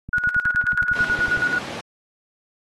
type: click train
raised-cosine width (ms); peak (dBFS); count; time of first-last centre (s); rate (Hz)
5; -21; 15; 0.09-1.374; 10.9
type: tone with tremolo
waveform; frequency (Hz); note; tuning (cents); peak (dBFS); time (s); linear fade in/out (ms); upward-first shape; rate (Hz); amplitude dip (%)
sine; 1456; F#6; -28; -16; 0.13-1.59; 2; square; 9.3; 65
type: band-pass noise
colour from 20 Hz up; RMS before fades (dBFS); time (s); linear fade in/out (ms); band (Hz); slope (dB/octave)
pink; -34; 0.95-1.81; 5; 150 to 4500; 12
effects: AAC 32 kbps